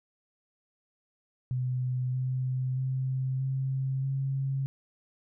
sine tone with pitch steps, 126.7 / 128.84 / 131.02 / 133.23 / 135.48 Hz, B2 / C3 / C3 / C3 / C#3, +45 / -26 / +3 / +32 / -39 cents, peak -27 dBFS, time 1.51-4.66 s, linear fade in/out 0 ms, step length 630 ms, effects none

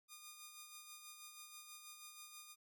5% pulse tone with tremolo, 1219 Hz, D#6, 36 cents flat, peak -40 dBFS, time 0.08-2.56 s, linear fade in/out 50 ms, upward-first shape sine, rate 6.2 Hz, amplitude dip 45%, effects none

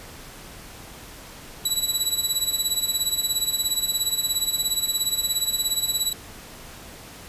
20% pulse tone with tremolo, 3927 Hz, B7, 11 cents flat, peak -13 dBFS, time 1.65-6.13 s, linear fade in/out 5 ms, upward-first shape sine, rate 17 Hz, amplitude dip 75%, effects pink hiss -42 dBFS RMS until 7.28 s + resampled to 32000 Hz

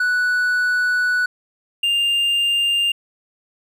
triangle tone pair in turn, 1480 / 2801 Hz, F#6 / F7, 0 / +4 cents, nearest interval major seventh, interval 1104 cents, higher second, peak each -14 dBFS, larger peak neither, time 0-1.26 / 1.83-2.92 s, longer first, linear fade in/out 5 ms, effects none

